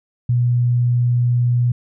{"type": "tone", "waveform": "sine", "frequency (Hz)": 121.7, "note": "B2", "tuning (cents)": -25, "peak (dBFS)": -13, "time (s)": [0.29, 1.72], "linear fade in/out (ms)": 5, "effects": []}